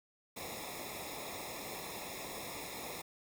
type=noise with comb filter; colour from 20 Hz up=pink; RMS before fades=-44 dBFS; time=0.36-3.02 s; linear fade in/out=10 ms; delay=0.66 ms; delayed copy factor=-0.9; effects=none